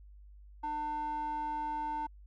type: tone with band-pass filter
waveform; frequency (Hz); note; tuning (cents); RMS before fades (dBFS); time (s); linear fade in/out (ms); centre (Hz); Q
square; 300; D4; +37; -36; 0.63-2.07; 10; 870; 5.1
effects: added 50 Hz sine -51 dBFS peak until 2.26 s